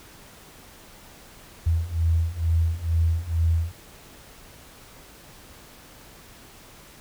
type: beating tone pair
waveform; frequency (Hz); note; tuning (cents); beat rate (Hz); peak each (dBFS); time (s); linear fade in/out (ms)
sine; 81.3 / 83.5; E2 / E2; -23 / +23; 2.2; -24 / -22; 1.66-3.72; 10
effects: pink hiss -48 dBFS RMS until 7 s